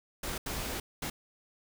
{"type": "noise bursts at uneven times", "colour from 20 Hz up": "pink", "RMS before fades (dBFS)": -36, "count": 3, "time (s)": [[0.23, 0.38], [0.46, 0.8], [1.02, 1.1]], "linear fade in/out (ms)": 5, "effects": []}